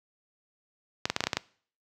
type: clicks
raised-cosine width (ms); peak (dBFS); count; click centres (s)
0.2; -8; 8; 1.055 / 1.1 / 1.164 / 1.206 / 1.239 / 1.27 / 1.332 / 1.37
effects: noise-tail reverb RT60 0.5 s tail -22 dB re dry + high-pass 80 Hz 12 dB/octave